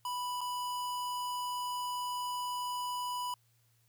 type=tone with dropouts; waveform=square; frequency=987.8 Hz; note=B5; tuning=in tune; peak=-35 dBFS; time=0.05-3.34 s; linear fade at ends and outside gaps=2 ms; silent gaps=0.408-0.413 s; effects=added 116 Hz sine -69 dBFS peak until 3.88 s + white hiss -73 dBFS RMS until 3.88 s